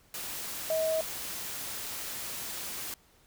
sine tone in noise, 638 Hz, D#5, 43 cents sharp, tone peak -26 dBFS, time 0.7-1.01 s, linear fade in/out 2 ms, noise white, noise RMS -38 dBFS, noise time 0.14-2.94 s, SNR +9 dB, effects pink hiss -63 dBFS RMS until 3.26 s

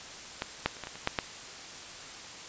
clicks, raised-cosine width 0.3 ms, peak -15 / -9 / -29 / -21 / -22 / -27 / -10 / -11 dBFS, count 8, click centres 0.421 / 0.66 / 0.768 / 0.837 / 0.871 / 0.956 / 1.074 / 1.188 s, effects white hiss -44 dBFS RMS until 2.48 s + resampled to 16000 Hz

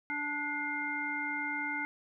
harmonic tone with a mistuned harmonic, 291.8 Hz, D4, 11 cents flat, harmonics 1 / 3 / 5 / 7, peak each -41 / -40 / -38 / -35 dBFS, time 0.1-1.85 s, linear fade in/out 0 ms, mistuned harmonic 7, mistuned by +53 cents, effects none

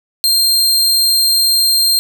sawtooth tone, 4186 Hz, C8, in tune, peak -7 dBFS, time 0.24-1.99 s, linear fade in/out 0 ms, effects none

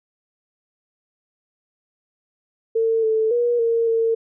sine tone with pitch steps, 451.4 / 440.3 / 479.3 / 460.5 / 454.1 Hz, A4 / A4 / A#4 / A#4 / A#4, +44 / +1 / +48 / -21 / -45 cents, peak -16 dBFS, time 2.75-4.15 s, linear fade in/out 10 ms, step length 280 ms, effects none

